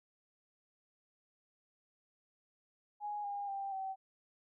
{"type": "tone with pitch steps", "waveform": "sine", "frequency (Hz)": [830.6, 809.3, 788.5, 768.3], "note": ["G#5", "G#5", "G5", "G5"], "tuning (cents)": [0, -45, 10, -35], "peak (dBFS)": -37, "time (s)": [3, 3.96], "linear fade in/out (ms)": 50, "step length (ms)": 240, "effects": []}